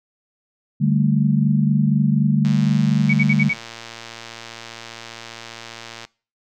sine chord, D suspended fourth, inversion none, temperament equal, 146.83 / 196 / 220 Hz, D3 / G3 / A3, 0 / 0 / 0 cents, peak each -17 / -20 / -20 dBFS, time 0.8-3.5 s, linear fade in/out 20 ms
click train, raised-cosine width 0.2 ms, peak -17 dBFS, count 415, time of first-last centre 2.45-6.05 s, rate 115 Hz
sine tone bursts, 2253 Hz, C#7, 28 cents sharp, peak -17 dBFS, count 5, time 3.09-3.535 s, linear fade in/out 10 ms, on 45 ms, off 55 ms
effects noise-tail reverb RT60 0.4 s tail -23 dB re dry

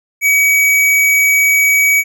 square tone, 2269 Hz, C#7, 40 cents sharp, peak -9 dBFS, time 0.21-2.04 s, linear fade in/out 50 ms, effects none

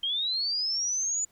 sine linear sweep, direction up, 3136 to 7010 Hz, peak -26 dBFS, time 0.03-1.25 s, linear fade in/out 5 ms, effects pink hiss -65 dBFS RMS until 1.31 s

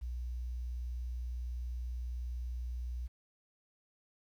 sine tone with quantisation, 60.7 Hz, B1, 29 cents flat, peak -36 dBFS, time 0.01-3.08 s, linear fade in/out 20 ms, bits 11, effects none

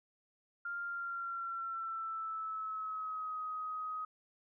sine tone with pitch glide, 1396.9 to 1259 Hz, F6 to D#6, 0 to +20 cents, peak -37 dBFS, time 0.65-4.05 s, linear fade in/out 5 ms, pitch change -180 cents, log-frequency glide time 0.85-3.37 s, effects none

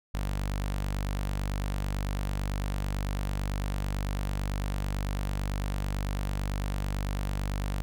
sawtooth tone with notch filter, 49 Hz, G1, in tune, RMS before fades -31 dBFS, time 0.14-7.82 s, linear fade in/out 0 ms, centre 370 Hz, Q 1.7, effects none

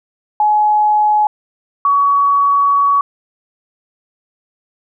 sine tone pair in turn, 845 / 1127.9 Hz, G#5 / C#6, +30 / +30 cents, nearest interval perfect fourth, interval 500 cents, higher second, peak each -9 dBFS, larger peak neither, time 0.4-1.27 / 1.85-3.01 s, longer second, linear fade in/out 2 ms, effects none

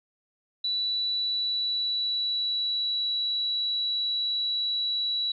sine tone with pitch glide, 3951 to 3921 Hz, B7 to B7, 0 to -13 cents, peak -25 dBFS, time 0.64-5.32 s, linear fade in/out 5 ms, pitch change -13 cents, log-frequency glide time 1.07-3.08 s, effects none

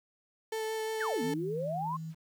35% pulse tone with vibrato, 440 Hz, A4, in tune, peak -31 dBFS, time 0.52-1.34 s, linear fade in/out 5 ms, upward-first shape sine, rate 5.7 Hz, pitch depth 11 cents each way
sine exponential two-way sweep, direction down then up, 1975.5 to 231.1 to 1094 Hz, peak -32 dBFS, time 1-1.97 s, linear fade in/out 10 ms, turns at 1.22 s
sine tone, 160.7 Hz, E3, 44 cents flat, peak -37 dBFS, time 1.21-2.15 s, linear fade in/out 50 ms
effects 10-bit

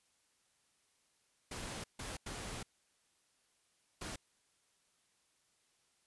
pink noise bursts at uneven times, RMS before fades -44 dBFS, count 4, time 1.51-1.84 / 1.99-2.17 / 2.26-2.63 / 4.01-4.16 s, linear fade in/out 5 ms, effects white hiss -75 dBFS RMS until 6.06 s + resampled to 24000 Hz

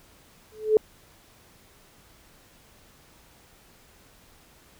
sine tone with exponential growth, 432.1 Hz, A4, 31 cents flat, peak -11 dBFS, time 0.52-0.77 s, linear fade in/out 1 ms, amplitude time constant 53 ms, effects pink hiss -56 dBFS RMS until 4.79 s

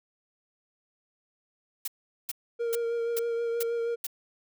blue noise bursts, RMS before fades -32 dBFS, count 6, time 1.85-4.068 s, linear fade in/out 5 ms, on 28 ms, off 410 ms
triangle tone with vibrato, 466.2 Hz, A#4, in tune, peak -25 dBFS, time 2.59-3.96 s, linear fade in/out 20 ms, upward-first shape triangle, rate 6.3 Hz, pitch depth 22 cents each way
effects none

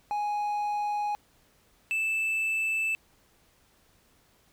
triangle tone pair in turn, 830.6 / 2637 Hz, G#5 / E7, 0 / 0 cents, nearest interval octave + minor sixth, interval 2000 cents, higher second, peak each -25 / -24 dBFS, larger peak second, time 0.11-1.15 / 1.91-2.95 s, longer neither, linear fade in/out 0 ms, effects pink hiss -64 dBFS RMS until 4.52 s

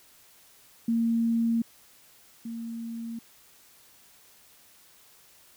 sine tone pair in turn, 230.1 / 230.1 Hz, A#3 / A#3, -22 / -22 cents, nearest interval unison, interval 0 cents, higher neither, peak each -22 / -33 dBFS, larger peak first, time 0.88-1.62 / 2.45-3.19 s, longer neither, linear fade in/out 5 ms, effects white hiss -57 dBFS RMS until 5.56 s

